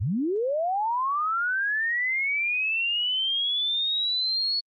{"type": "linear sweep", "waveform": "sine", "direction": "up", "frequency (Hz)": [77.9, 4414], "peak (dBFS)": -23, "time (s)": [0, 4.61], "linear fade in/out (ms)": 20, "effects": ["Opus 48 kbps"]}